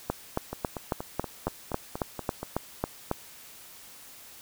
two click trains, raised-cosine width 1 ms, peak -19 / -12 dBFS, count 9 / 12, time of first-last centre 0.53-2.43 / 0.1-3.114 s, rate 4.21 / 3.65 Hz, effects white hiss -49 dBFS RMS until 4.41 s

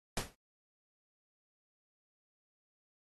pink noise with exponential decay, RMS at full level -31 dBFS, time 0.17-0.35 s, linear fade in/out 2 ms, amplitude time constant 37 ms, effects AAC 32 kbps

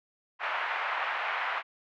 pink band-pass noise, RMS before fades -32 dBFS, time 0.39-1.63 s, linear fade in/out 50 ms, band 800 to 2400 Hz, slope 24 dB/octave, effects none

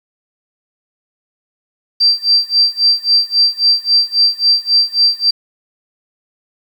sine tone with tremolo, 4699 Hz, D8, in tune, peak -6 dBFS, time 2-5.31 s, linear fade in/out 10 ms, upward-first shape sine, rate 3.7 Hz, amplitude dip 95%, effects 7-bit

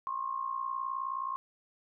sine tone with amplitude modulation, 1072 Hz, C6, 42 cents sharp, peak -29 dBFS, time 0.07-1.36 s, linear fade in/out 0 ms, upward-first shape sine, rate 59.3 Hz, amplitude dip 75%, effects none

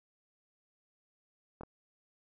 clicks, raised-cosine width 1 ms, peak -30 dBFS, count 2, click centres 1.61 / 1.634 s, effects none

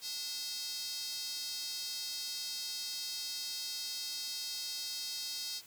square tone with high-pass filter, 291 Hz, D4, 16 cents flat, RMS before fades -40 dBFS, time 0.01-5.62 s, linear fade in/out 50 ms, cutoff 4600 Hz, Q 3.5, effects white hiss -57 dBFS RMS until 5.66 s + high-pass 60 Hz 12 dB/octave

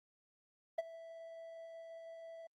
triangle tone with ADSR envelope, 659.3 Hz, E5, in tune, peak -28 dBFS, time 0.78-2.47 s, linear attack 8 ms, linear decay 26 ms, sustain -18 dB, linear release 5 ms, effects Opus 32 kbps

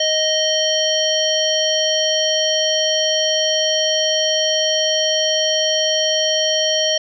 harmonic tone, 624 Hz, D#5, 5 cents sharp, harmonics 1 / 3 / 5 / 7 / 9, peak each -19 / -28 / -19 / -26 / -22 dBFS, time 0-6.98 s, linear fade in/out 5 ms, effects none

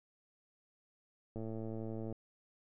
click train, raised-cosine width 2 ms, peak -30 dBFS, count 86, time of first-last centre 1.36-2.126 s, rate 111 Hz, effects none

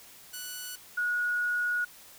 5% pulse / sine tone pair in turn, 1480 / 1452.9 Hz, F#6 / F#6, 0 / -32 cents, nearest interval unison, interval 32 cents, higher first, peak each -26 dBFS, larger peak neither, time 0.33-0.76 / 0.97-1.85 s, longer second, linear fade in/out 10 ms, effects white hiss -52 dBFS RMS until 2.18 s

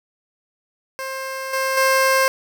15% pulse tone with level steps, 530 Hz, C5, 22 cents sharp, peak -20 / -13 / -8 dBFS, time 0.99-2.28 s, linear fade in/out 0 ms, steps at 1.53 / 1.77 s, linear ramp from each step 5 ms, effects none

